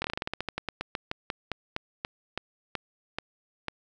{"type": "slowing click train", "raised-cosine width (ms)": 0.3, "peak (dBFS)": -14, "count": 24, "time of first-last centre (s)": [0.02, 3.683], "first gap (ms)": 23, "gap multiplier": 1.15, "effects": []}